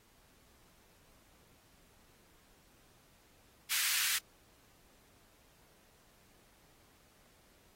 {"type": "high-pass noise", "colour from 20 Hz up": "pink", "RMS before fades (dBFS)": -33, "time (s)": [3.7, 4.19], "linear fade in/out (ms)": 20, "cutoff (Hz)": 1600, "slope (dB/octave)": 24, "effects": ["pink hiss -66 dBFS RMS until 7.75 s", "AAC 48 kbps"]}